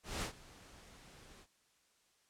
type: noise with ADSR envelope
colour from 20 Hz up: pink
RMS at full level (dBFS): -37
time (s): 0.03-1.47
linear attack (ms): 190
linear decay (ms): 100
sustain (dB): -21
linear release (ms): 57
effects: white hiss -73 dBFS RMS until 2.29 s + low-pass 9000 Hz 12 dB/octave